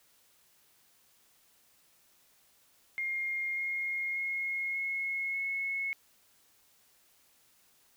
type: tone with pitch steps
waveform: sine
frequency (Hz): 2127 / 2142 / 2157 / 2172 / 2187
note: C7 / C7 / C#7 / C#7 / C#7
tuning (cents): +28 / +40 / -48 / -36 / -24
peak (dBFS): -31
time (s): 2.98-5.93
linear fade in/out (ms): 0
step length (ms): 590
effects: white hiss -66 dBFS RMS until 7.96 s

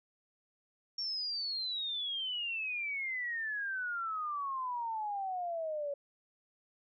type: exponential sweep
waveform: sine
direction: down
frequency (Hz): 5540 to 560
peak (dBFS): -34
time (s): 0.98-5.94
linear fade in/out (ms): 5
effects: none

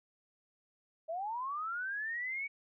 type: linear sweep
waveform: sine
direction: up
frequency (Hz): 622.3 to 2268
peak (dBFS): -35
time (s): 1.08-2.48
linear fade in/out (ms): 20
effects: none

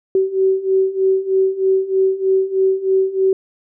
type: beating tone pair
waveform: sine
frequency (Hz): 380 / 383.2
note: F#4 / G4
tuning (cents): +46 / -39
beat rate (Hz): 3.2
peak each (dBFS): -18 / -15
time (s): 0.15-3.33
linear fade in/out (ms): 2
effects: none

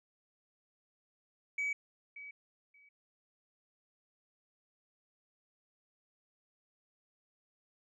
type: tone with echo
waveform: sine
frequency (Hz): 2276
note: C#7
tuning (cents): +45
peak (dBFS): -30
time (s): 1.58-1.73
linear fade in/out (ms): 5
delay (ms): 580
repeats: 2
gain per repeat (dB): -15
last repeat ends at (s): 2.89
effects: tanh soft clip ceiling -30 dBFS

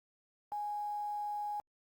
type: tone with quantisation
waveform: sine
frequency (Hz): 830.6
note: G#5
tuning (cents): 0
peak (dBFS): -35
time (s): 0.52-1.6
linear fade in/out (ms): 0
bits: 10
effects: Opus 48 kbps

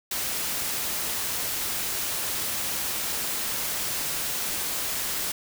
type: noise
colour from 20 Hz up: white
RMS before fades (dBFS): -29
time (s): 0.11-5.32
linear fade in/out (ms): 5
effects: none

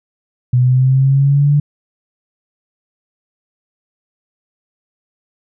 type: linear sweep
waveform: sine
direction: up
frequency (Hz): 123.47 to 146.83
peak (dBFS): -8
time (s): 0.53-1.6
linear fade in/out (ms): 5
effects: none

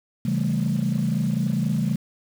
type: chord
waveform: sine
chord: A dominant seventh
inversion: first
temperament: equal with one note detuned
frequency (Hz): 135.27 / 164.81 / 196 / 220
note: C#3 / E3 / G3 / A3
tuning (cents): -42 / 0 / 0 / 0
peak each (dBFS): -25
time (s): 0.25-1.96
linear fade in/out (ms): 5
effects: tanh soft clip ceiling -14 dBFS + 7-bit

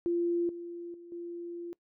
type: tone with level steps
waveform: sine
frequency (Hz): 344.5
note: F4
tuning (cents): -24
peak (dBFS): -26 / -38 / -46 / -37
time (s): 0.06-1.73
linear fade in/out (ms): 0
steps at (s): 0.49 / 0.94 / 1.12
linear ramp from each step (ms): 2
effects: noise-tail reverb RT60 0.1 s tail -23 dB re dry

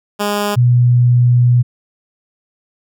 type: tone pair in turn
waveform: 10% pulse / sine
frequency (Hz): 205.7 / 122.31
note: G#3 / B2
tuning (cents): -16 / -16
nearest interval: major sixth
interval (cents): 900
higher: first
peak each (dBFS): -7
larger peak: neither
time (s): 0.19-0.56 / 0.56-1.63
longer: second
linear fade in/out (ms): 20
effects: none

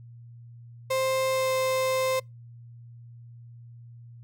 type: tone with pitch glide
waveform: 35% pulse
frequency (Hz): 525 to 521.4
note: C5 to C5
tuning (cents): +6 to -6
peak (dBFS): -22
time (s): 0.9-2.2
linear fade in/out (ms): 10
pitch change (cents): -12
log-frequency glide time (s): 1.3-1.53
effects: noise-tail reverb RT60 0.2 s tail -26 dB re dry + added 118 Hz sine -44 dBFS peak until 4.23 s

